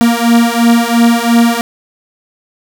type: beating tone pair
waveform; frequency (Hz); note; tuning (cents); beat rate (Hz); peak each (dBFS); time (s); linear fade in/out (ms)
45% pulse; 232.6 / 235.5; A#3 / A#3; -4 / +18; 2.9; -10; 0.01-1.61; 0
effects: none